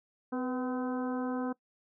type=harmonic tone with a mistuned harmonic; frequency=254.8 Hz; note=C4; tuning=46 cents flat; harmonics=1 / 2 / 3 / 4 / 5 / 6; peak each=-32 / -38 / -42 / -44 / -46 / -48 dBFS; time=0.32-1.53 s; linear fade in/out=10 ms; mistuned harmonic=2; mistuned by=-47 cents; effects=noise-tail reverb RT60 0.1 s tail -21 dB re dry